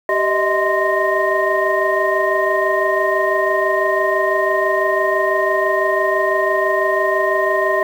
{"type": "tone cluster", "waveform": "sine", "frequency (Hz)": [387.6, 615, 641, 1042, 1851], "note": ["G4", "D#5", "E5", "C6", "A#6"], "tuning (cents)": [-20, -20, -49, -7, -13], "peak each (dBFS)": -20, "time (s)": [0.09, 7.83], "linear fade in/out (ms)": 2, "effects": ["tanh soft clip ceiling -4 dBFS", "7-bit"]}